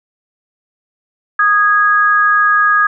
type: tone pair together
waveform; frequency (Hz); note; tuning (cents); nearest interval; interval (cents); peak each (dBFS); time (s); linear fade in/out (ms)
sine; 1239 / 1653.9; D#6 / G#6; -8 / -8; perfect fourth; 500; -11; 1.39-2.87; 5
effects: none